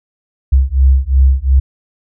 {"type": "beating tone pair", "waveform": "sine", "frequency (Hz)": [65.2, 68], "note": ["C2", "C#2"], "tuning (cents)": [-5, -33], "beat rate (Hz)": 2.8, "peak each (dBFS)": -10, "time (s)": [0.52, 1.6], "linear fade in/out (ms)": 10, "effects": []}